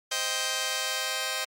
5% pulse chord, C minor, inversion none, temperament just, 523.3 / 627.9 / 784.9 Hz, C5 / Eb5 / G5, 0 / +16 / +2 cents, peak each -21 / -21 / -22 dBFS, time 0.11-1.45 s, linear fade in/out 10 ms, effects MP3 64 kbps

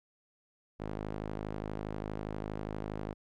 sawtooth tone with band-pass filter, 52.4 Hz, G#1, 16 cents sharp, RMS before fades -39 dBFS, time 0.79-3.14 s, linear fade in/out 20 ms, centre 420 Hz, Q 0.56, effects none

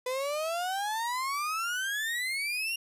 35% pulse exponential sweep, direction up, 497.5 to 2813 Hz, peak -28 dBFS, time 0.06-2.76 s, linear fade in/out 5 ms, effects resampled to 32000 Hz

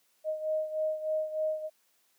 sine beating tone pair, 622.3 / 625.6 Hz, D#5 / D#5, 0 / +9 cents, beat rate 3.3 Hz, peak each -30 / -35 dBFS, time 0.24-1.7 s, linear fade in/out 50 ms, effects white hiss -70 dBFS RMS until 2.18 s + high-pass 200 Hz 12 dB/octave

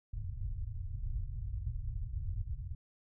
pink low-pass noise, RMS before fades -38 dBFS, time 0.13-2.75 s, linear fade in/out 5 ms, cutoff 120 Hz, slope 48 dB/octave, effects none

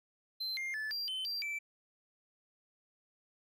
triangle tone with pitch steps, 4100 / 2114 / 1739 / 4745 / 3062 / 4721 / 2326 Hz, C8 / C7 / A6 / D8 / G7 / D8 / D7, -36 / +17 / -21 / +17 / -41 / +8 / -17 cents, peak -34 dBFS, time 0.4-1.59 s, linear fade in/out 10 ms, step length 170 ms, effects none

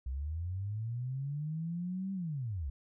sine linear two-way sweep, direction up then down, 61.74 to 196 to 61.74 Hz, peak -34 dBFS, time 0.06-2.7 s, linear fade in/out 5 ms, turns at 2.13 s, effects none

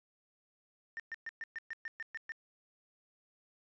sine tone bursts, 1809 Hz, A6, 48 cents sharp, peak -37 dBFS, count 10, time 0.97-2.32 s, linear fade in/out 0 ms, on 27 ms, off 120 ms, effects tanh soft clip ceiling -35 dBFS + resampled to 16000 Hz

